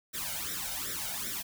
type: noise with flanger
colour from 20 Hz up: white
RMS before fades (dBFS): -36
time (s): 0.13-1.43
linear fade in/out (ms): 20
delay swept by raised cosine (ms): 0.53 to 1.37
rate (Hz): 2.6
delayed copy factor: +0.85
effects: none